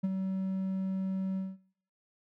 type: tone with ADSR envelope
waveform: triangle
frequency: 190.3 Hz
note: F#3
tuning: 49 cents sharp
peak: -23 dBFS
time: 0.03-1.57 s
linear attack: 14 ms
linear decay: 33 ms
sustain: -6 dB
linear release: 200 ms
effects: noise-tail reverb RT60 0.7 s tail -19 dB re dry